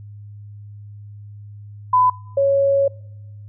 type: tone pair in turn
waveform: sine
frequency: 1004 / 553.8 Hz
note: B5 / C#5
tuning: +28 / -2 cents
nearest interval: minor seventh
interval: 1030 cents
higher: first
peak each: -11 / -13 dBFS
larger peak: first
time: 1.93-2.1 / 2.37-2.88 s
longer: second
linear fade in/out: 5 ms
effects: noise-tail reverb RT60 1.0 s tail -25 dB re dry + added 103 Hz sine -35 dBFS peak until 3.48 s